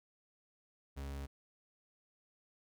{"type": "tone", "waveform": "40% pulse", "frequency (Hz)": 69.3, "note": "C#2", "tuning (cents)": 0, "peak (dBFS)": -40, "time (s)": [0.96, 1.27], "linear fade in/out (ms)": 20, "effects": []}